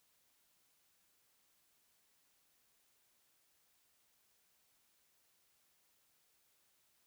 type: silence
effects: white hiss -75 dBFS RMS until 7.06 s